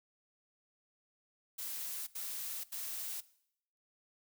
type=noise bursts; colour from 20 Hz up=blue; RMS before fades=-41 dBFS; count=3; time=1.58-3.208 s; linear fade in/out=10 ms; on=490 ms; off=79 ms; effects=noise-tail reverb RT60 0.7 s tail -19 dB re dry